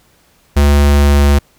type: tone with pitch glide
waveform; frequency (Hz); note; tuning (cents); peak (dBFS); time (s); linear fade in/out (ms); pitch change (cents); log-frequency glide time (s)
square; 71.8 to 71.26; D2 to C#2; -39 to +48; -7; 0.56-1.39; 10; -13; 0.82-1.25
effects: pink hiss -52 dBFS RMS until 1.58 s